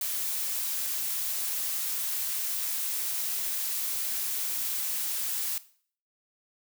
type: noise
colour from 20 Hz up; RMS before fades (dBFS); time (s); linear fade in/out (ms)
blue; -31; 0.01-5.58; 2
effects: noise-tail reverb RT60 0.5 s tail -17 dB re dry